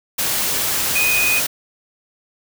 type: tone in noise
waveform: sine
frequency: 2489 Hz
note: D#7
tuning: in tune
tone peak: -16 dBFS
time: 0.95-1.4 s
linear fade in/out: 10 ms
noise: white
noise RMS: -20 dBFS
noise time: 0.18-1.47 s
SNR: +1 dB
effects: none